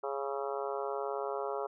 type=harmonic tone with a mistuned harmonic; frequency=138.59 Hz; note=C#3; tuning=in tune; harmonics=3 / 4 / 5 / 6 / 7 / 8 / 9 / 10; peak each=-37 / -39 / -41 / -43 / -44 / -45 / -46 / -47 dBFS; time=0.03-1.67 s; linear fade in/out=10 ms; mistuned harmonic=10; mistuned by=-51 cents; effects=none